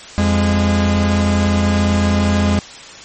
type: tone pair together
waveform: 45% pulse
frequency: 86.4 / 204.8 Hz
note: F2 / G#3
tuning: -18 / -24 cents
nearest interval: octave + minor third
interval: 1494 cents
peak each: -15 dBFS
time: 0.18-2.59 s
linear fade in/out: 0 ms
effects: white hiss -35 dBFS RMS until 3.04 s + MP3 32 kbps